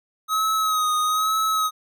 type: tone with vibrato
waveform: square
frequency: 1268 Hz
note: D#6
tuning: 32 cents sharp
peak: -20 dBFS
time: 0.28-1.71 s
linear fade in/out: 50 ms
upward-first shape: sine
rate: 1.1 Hz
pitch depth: 38 cents each way
effects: none